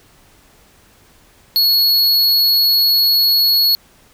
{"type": "tone", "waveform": "square", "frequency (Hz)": 4352, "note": "C#8", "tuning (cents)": -33, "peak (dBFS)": -11, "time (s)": [1.56, 3.75], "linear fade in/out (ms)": 0, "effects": ["pink hiss -50 dBFS RMS until 4.13 s"]}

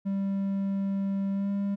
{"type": "tone with pitch glide", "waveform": "triangle", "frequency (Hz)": [196.2, 199.63], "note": ["G3", "G3"], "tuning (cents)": [2, 32], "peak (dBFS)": -24, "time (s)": [0.05, 1.76], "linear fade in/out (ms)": 20, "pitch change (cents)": 30, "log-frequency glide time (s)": [1.32, 1.5], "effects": []}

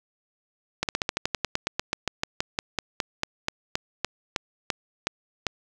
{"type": "slowing click train", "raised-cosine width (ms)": 0.2, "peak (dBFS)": -7, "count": 27, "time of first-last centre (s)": [0.83, 5.467], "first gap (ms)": 58, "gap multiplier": 1.08, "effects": []}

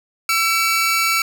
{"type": "tone pair together", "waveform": "sawtooth", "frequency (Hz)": [1338.6, 2278], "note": ["E6", "C#7"], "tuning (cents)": [26, 47], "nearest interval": "major sixth", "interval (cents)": 921, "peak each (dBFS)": -15, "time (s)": [0.29, 1.22], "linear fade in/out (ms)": 2, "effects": []}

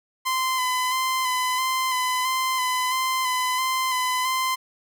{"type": "tone with vibrato", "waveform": "sawtooth", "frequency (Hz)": 1024, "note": "C6", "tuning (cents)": -38, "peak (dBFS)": -18, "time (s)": [0.25, 4.56], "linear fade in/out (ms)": 20, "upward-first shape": "square", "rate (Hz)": 1.5, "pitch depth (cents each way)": 23, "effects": []}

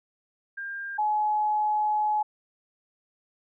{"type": "tone pair in turn", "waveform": "sine", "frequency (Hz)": [1600, 847.6], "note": ["G6", "G#5"], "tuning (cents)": [35, 35], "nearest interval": "major seventh", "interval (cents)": 1100, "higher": "first", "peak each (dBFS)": [-32, -22], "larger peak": "second", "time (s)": [[0.57, 0.98], [0.98, 2.23]], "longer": "second", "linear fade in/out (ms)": 10, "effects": []}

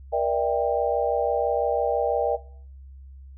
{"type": "chord", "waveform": "sine", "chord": "E half-diminished seventh", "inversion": "second", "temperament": "just", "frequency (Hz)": [474.7, 593.3, 659.3, 791.1], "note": ["Bb4", "D5", "E5", "G5"], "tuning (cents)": [31, 18, 0, 16], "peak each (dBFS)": -26, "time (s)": [0.12, 2.37], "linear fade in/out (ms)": 20, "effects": ["noise-tail reverb RT60 0.5 s tail -18 dB re dry", "added 67 Hz sine -41 dBFS peak until 3.37 s"]}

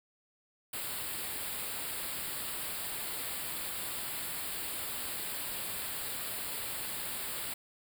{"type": "band-stop noise", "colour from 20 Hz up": "white", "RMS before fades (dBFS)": -38, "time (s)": [0.73, 7.54], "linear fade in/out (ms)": 5, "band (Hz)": [4900, 7500], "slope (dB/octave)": 96, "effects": []}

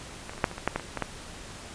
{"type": "clicks", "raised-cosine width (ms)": 0.5, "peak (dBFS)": [-21, -26, -25, -6, -24, -22, -8, -12, -22, -15, -12], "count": 11, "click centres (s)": [0.295, 0.335, 0.379, 0.442, 0.514, 0.581, 0.676, 0.76, 0.797, 0.973, 1.023], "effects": ["pink hiss -43 dBFS RMS until 1.74 s", "resampled to 22050 Hz"]}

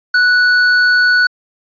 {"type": "tone with tanh clipping", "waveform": "sine", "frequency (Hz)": 1478, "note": "F#6", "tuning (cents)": -2, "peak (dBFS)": -10, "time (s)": [0.14, 1.27], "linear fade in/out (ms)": 5, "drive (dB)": 17, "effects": ["resampled to 11025 Hz"]}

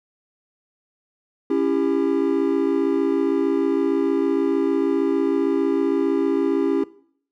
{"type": "chord", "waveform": "triangle", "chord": "C# diminished", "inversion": "none", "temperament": "just", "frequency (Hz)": [277.2, 332.6, 399.1], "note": ["C#4", "E4", "G4"], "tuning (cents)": [0, 16, 31], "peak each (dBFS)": -20, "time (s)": [1.5, 6.84], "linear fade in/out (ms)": 5, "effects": ["noise-tail reverb RT60 0.6 s tail -20 dB re dry"]}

